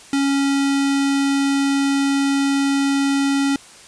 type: tone with notch filter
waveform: square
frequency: 277.2 Hz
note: C#4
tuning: in tune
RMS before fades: -18 dBFS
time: 0.13-3.56 s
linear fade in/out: 2 ms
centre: 620 Hz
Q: 1.1
effects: white hiss -43 dBFS RMS until 3.87 s + resampled to 22050 Hz